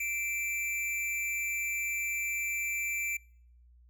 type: tone with amplitude modulation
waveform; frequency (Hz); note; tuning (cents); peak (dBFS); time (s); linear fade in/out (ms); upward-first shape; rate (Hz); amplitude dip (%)
square; 2346; D7; -2; -30; 0-3.17; 5; sine; 264; 45
effects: noise-tail reverb RT60 0.7 s tail -26 dB re dry + added 60 Hz sine -56 dBFS peak until 3.89 s